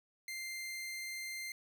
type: tone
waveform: sawtooth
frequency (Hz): 2093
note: C7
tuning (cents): 0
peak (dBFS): -37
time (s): 0.28-1.52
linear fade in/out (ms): 2
effects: none